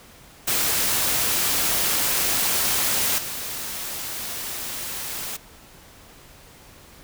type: noise with level steps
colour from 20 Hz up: white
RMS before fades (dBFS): -22 / -31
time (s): 0.47-5.37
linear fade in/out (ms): 10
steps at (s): 3.18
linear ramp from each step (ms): 5
effects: pink hiss -48 dBFS RMS until 7.03 s